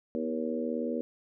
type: harmonic tone with a mistuned harmonic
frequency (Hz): 79.5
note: D#2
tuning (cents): +38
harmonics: 3 / 4 / 5 / 6 / 7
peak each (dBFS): -33 / -37 / -39 / -35 / -38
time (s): 0.15-1.01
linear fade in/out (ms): 0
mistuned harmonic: 3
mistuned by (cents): +25
effects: none